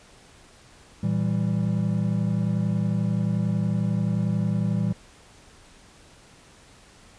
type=chord; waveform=triangle; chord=E diminished; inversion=second; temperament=equal with one note detuned; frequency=114.8 / 164.81 / 196 Hz; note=Bb2 / E3 / G3; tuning=-26 / 0 / 0 cents; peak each=-24 dBFS; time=1.03-4.93 s; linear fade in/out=5 ms; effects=pink hiss -52 dBFS RMS until 7.18 s + resampled to 22050 Hz